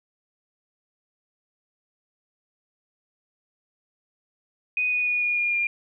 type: tone with pitch steps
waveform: sine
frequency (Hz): 2489 / 2472 / 2455 / 2438 / 2421 / 2404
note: D#7 / D#7 / D#7 / D#7 / D#7 / D7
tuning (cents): 0 / -12 / -24 / -36 / -48 / +40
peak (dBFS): -21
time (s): 4.77-5.67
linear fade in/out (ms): 2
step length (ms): 150
effects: none